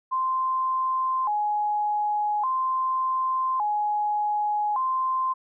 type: tone with vibrato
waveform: sine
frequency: 934 Hz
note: A#5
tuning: 3 cents sharp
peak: -22 dBFS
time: 0.11-5.34 s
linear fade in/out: 20 ms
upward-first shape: square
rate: 0.43 Hz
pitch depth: 190 cents each way
effects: none